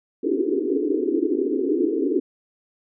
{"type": "band-pass noise", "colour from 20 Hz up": "pink", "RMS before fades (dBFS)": -22, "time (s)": [0.23, 2.2], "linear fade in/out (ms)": 10, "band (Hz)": [270, 440], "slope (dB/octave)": 96, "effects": []}